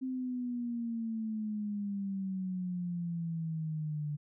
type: exponential sweep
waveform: sine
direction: down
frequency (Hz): 261.6 to 146.83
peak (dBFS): -33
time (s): 0.01-4.17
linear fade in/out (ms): 20
effects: none

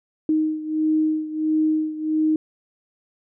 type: beating tone pair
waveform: sine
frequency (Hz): 311.1 / 312.6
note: D#4 / D#4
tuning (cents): 0 / +8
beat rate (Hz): 1.5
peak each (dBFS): -20 / -24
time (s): 0.29-2.36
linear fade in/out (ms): 2
effects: none

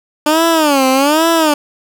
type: tone with vibrato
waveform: 15% pulse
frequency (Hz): 295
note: D4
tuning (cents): +8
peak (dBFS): -3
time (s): 0.26-1.54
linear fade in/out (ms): 5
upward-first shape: sine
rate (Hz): 1.2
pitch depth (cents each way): 210
effects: none

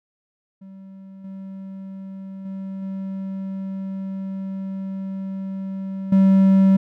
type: tone with level steps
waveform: triangle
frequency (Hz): 192.5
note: G3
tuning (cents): -31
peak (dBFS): -36 / -30 / -26 / -24 / -9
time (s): 0.61-6.77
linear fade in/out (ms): 10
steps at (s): 1.24 / 2.45 / 2.82 / 6.12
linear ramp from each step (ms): 5
effects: none

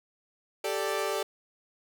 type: chord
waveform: sawtooth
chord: G suspended second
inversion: none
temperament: equal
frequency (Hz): 392 / 440 / 587.3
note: G4 / A4 / D5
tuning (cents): 0 / 0 / 0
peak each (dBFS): -29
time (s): 0.64-1.23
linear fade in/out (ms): 5
effects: none

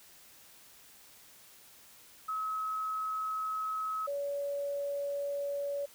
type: tone pair in turn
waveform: sine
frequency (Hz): 1283 / 567.4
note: E6 / C#5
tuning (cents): -47 / +40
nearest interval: octave + major second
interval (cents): 1413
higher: first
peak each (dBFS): -32 / -32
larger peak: neither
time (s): 2.28-4.07 / 4.07-5.86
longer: neither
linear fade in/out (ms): 10
effects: white hiss -57 dBFS RMS until 5.94 s

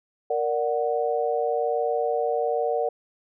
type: chord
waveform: sine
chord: Bb augmented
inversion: none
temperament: equal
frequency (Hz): 466.2 / 587.3 / 740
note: Bb4 / D5 / F#5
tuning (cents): 0 / 0 / 0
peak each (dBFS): -25 / -27 / -27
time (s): 0.3-2.89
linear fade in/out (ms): 5
effects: none

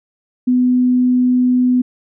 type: tone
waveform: sine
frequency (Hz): 250.2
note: B3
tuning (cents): +23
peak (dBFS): -10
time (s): 0.47-1.82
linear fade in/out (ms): 10
effects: none

